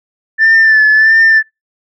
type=tone with vibrato; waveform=sine; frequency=1763 Hz; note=A6; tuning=3 cents sharp; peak=-3 dBFS; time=0.38-1.43 s; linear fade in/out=50 ms; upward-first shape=sine; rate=1.5 Hz; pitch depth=40 cents each way; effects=noise-tail reverb RT60 0.2 s tail -25 dB re dry + tanh soft clip ceiling -2 dBFS